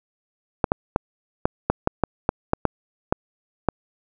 clicks, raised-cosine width 1 ms, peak -3 dBFS, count 12, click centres 0.642 / 0.719 / 0.961 / 1.455 / 1.7 / 1.874 / 2.037 / 2.291 / 2.534 / 2.653 / 3.125 / 3.687 s, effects none

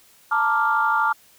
sine chord, Bb major seventh, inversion third, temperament equal, 880 / 932.3 / 1174.7 / 1396.9 Hz, A5 / Bb5 / D6 / F6, 0 / 0 / 0 / 0 cents, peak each -22 / -27 / -22 / -21 dBFS, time 0.31-1.13 s, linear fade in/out 10 ms, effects tanh soft clip ceiling -7 dBFS + white hiss -54 dBFS RMS until 1.38 s

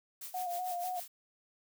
blue noise with tremolo, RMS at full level -43 dBFS, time 0.21-1.08 s, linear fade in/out 5 ms, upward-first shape sine, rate 6.6 Hz, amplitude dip 75%
sine tone with vibrato, 717 Hz, F5, 45 cents sharp, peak -34 dBFS, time 0.34-1 s, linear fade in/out 5 ms, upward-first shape square, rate 4 Hz, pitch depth 37 cents each way
effects none

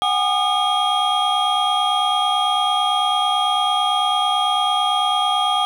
triangle tone cluster, 744 / 813 / 1217 / 3263 Hz, F#5 / G#5 / D#6 / G#7, +9 / -37 / -39 / -31 cents, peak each -20 dBFS, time 0.02-5.65 s, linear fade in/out 0 ms, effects none

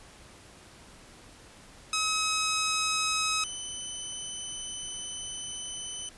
10% pulse tone pair in turn, 1276 / 3018 Hz, D#6 / F#7, +43 / +34 cents, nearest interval octave + minor third, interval 1491 cents, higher second, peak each -18 / -26 dBFS, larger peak first, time 1.93-3.44 / 3.44-6.09 s, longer second, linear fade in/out 2 ms, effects pink hiss -52 dBFS RMS until 6.17 s + resampled to 24000 Hz

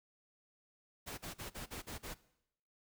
pink noise bursts, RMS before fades -45 dBFS, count 7, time 1.06-2.146 s, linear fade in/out 20 ms, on 120 ms, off 41 ms, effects noise-tail reverb RT60 0.8 s tail -19 dB re dry

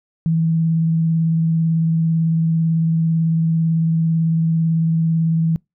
sine tone with vibrato, 163.1 Hz, E3, 18 cents flat, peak -14 dBFS, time 0.26-5.56 s, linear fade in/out 0 ms, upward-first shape sine, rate 18 Hz, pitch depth 17 cents each way, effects noise-tail reverb RT60 0.2 s tail -26 dB re dry

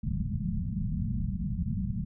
white low-pass noise, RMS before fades -31 dBFS, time 0.03-2.05 s, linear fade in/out 10 ms, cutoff 220 Hz, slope 96 dB/octave, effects none

